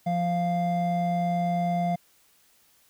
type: tone pair together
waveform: triangle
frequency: 174.3 / 696.6 Hz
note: F3 / F5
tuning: -3 / -5 cents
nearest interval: 2 octaves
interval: 2398 cents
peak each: -24 dBFS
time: 0.06-1.96 s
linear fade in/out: 10 ms
effects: white hiss -62 dBFS RMS until 2.89 s